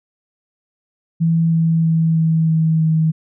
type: tone with pitch steps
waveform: sine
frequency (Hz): 164.81 / 163.67 / 162.54 / 161.42 / 160.3 / 159.2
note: E3 / E3 / E3 / E3 / E3 / D#3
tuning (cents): 0 / -12 / -24 / -36 / -48 / +40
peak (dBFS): -12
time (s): 1.2-3.12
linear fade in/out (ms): 20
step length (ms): 320
effects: none